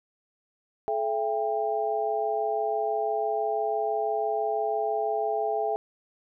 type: tone cluster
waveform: sine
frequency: 429.8 / 670 / 796 Hz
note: A4 / E5 / G5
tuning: -41 / +28 / +26 cents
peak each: -29 dBFS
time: 0.88-5.76 s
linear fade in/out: 0 ms
effects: none